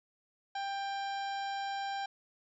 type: harmonic tone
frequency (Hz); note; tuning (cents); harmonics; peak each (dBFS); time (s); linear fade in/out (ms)
791; G5; +15; 1 / 2 / 3 / 4 / 5 / 6 / 7 / 9; -35 / -43 / -51 / -49 / -50 / -56 / -53 / -60; 0.55-2.06; 5
effects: none